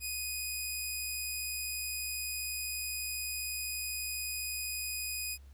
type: tone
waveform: 10% pulse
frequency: 2489 Hz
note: D#7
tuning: in tune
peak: -26 dBFS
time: 0-5.38 s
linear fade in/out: 50 ms
effects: added 68 Hz sine -50 dBFS peak until 5.53 s + pink hiss -68 dBFS RMS until 5.53 s